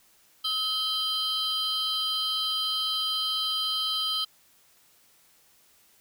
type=tone cluster; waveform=triangle; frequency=1280 / 3135 / 4049 / 4852 Hz; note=D#6 / G7 / B7 / D#8; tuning=+49 / -1 / +42 / -44 cents; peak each=-35 / -26 / -32 / -34 dBFS; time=0.44-4.25 s; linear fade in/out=10 ms; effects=white hiss -61 dBFS RMS until 6 s